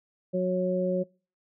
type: harmonic tone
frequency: 183.1 Hz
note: F#3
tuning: 18 cents flat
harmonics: 1 / 2 / 3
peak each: -28 / -31 / -27 dBFS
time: 0.33-1.04 s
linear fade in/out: 20 ms
effects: noise-tail reverb RT60 0.4 s tail -26 dB re dry